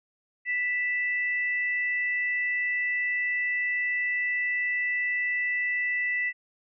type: tone pair together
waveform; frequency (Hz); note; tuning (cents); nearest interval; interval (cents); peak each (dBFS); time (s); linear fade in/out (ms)
sine; 1975.5 / 2637; B6 / E7; 0 / 0; perfect fourth; 500; -25 / -36; 0.45-6.33; 50
effects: none